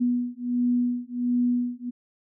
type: beating tone pair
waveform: sine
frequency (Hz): 243.7 / 245.1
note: B3 / B3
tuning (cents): -23 / -13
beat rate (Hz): 1.4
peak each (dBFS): -25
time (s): 0-1.91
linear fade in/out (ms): 20
effects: none